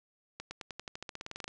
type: accelerating click train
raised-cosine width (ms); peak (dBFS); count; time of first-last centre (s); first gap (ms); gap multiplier
0.2; -23; 17; 0.4-1.479; 110; 0.93
effects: resampled to 22050 Hz